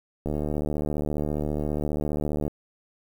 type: click train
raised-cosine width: 2 ms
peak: -15 dBFS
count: 167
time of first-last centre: 0.26-2.479 s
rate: 74.8 Hz
effects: 8-bit